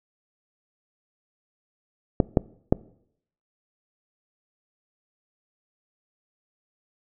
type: clicks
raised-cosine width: 2 ms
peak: -3 dBFS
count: 3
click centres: 2.202 / 2.372 / 2.725 s
effects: noise-tail reverb RT60 0.7 s tail -22 dB re dry